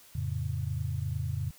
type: chord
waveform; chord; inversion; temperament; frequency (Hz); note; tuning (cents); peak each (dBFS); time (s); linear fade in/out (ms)
sine; F augmented; none; equal; 87.31 / 110 / 138.59; F2 / A2 / C#3; 0 / 0 / 0; -34; 0.15-1.51; 5
effects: white hiss -56 dBFS RMS until 1.58 s

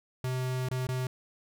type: tone with dropouts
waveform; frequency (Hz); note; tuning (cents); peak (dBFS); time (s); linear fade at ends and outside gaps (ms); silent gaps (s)
square; 128.2; C3; -35; -30; 0.24-1.07; 2; 0.687-0.712 / 0.869-0.888
effects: none

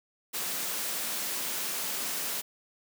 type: high-pass noise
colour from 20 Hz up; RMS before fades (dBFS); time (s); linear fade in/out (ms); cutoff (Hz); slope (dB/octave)
white; -33; 0.33-2.42; 20; 160; 24
effects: none

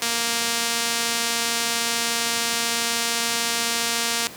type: tone with band-pass filter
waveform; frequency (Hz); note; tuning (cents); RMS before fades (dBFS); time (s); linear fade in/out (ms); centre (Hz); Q
sawtooth; 233.1; A#3; 0; -24; 0.02-4.27; 0; 6500; 0.67
effects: pink hiss -39 dBFS RMS until 4.36 s + high-pass 150 Hz 12 dB/octave

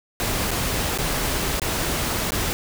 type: noise with dropouts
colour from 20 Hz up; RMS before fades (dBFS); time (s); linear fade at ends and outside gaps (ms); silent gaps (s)
pink; -24; 0.2-2.53; 0; 0.507-0.514 / 0.976-0.986 / 1.597-1.618 / 2.306-2.32
effects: none

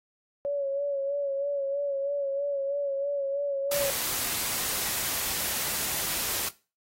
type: tone with vibrato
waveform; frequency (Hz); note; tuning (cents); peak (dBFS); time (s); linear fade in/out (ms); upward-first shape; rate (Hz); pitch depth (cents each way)
sine; 560; C#5; +18; -26; 0.45-3.9; 0; sine; 3.1; 39
type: noise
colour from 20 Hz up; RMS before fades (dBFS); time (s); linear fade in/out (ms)
white; -30; 3.71-6.49; 5
effects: noise-tail reverb RT60 0.3 s tail -17 dB re dry + AAC 48 kbps

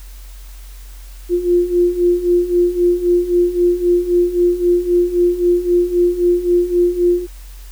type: beating tone pair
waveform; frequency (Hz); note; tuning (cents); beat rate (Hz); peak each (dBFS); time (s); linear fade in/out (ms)
sine; 349.2 / 353; F4 / F4; 0 / +19; 3.8; -17 / -13; 1.29-7.27; 50
effects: added 45 Hz sine -32 dBFS peak until 7.71 s + white hiss -45 dBFS RMS until 7.71 s

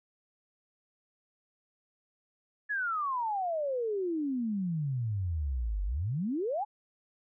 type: exponential two-way sweep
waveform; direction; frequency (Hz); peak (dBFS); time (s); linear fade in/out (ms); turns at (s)
sine; down then up; 1731 to 46.25 to 879; -29; 2.69-6.65; 20; 5.84
effects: none

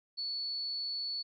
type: tone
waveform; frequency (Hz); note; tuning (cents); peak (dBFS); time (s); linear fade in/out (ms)
sine; 4433; C#8; -1; -34; 0.17-1.23; 20
effects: none

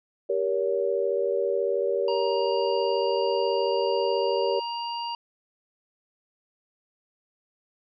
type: chord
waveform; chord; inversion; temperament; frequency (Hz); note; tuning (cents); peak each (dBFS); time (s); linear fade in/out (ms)
sine; G diminished; none; just; 392 / 470.4 / 564.5; G4 / Bb4 / Db5; 0 / +16 / +31; -27; 0.29-4.6; 10
type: harmonic tone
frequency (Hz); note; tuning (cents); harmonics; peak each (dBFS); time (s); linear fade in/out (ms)
940; A#5; +14; 1 / 3 / 5; -30 / -37 / -38; 2.08-5.15; 2
effects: none

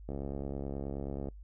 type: click train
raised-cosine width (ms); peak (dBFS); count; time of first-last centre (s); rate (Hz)
2; -25; 84; 0.09-1.286; 69.4
effects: noise-tail reverb RT60 0.1 s tail -23 dB re dry + added 50 Hz sine -46 dBFS peak until 1.43 s

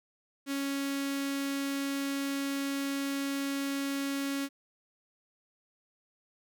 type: tone with notch filter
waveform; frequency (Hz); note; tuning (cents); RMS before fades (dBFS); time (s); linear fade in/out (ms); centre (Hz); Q
sawtooth; 277.2; C#4; 0; -33; 0.46-4.49; 50; 730; 0.82
effects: none

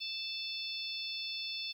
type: harmonic tone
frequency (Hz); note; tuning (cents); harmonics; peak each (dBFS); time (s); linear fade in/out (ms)
880; A5; 0; 3 / 4 / 5 / 6; -43 / -41 / -42 / -44; 0-1.73; 20
effects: 11-bit

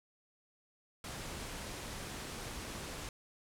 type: low-pass noise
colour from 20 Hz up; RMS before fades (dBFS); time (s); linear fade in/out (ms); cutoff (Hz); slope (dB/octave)
pink; -44; 1.04-3.09; 2; 11000; 24
effects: none

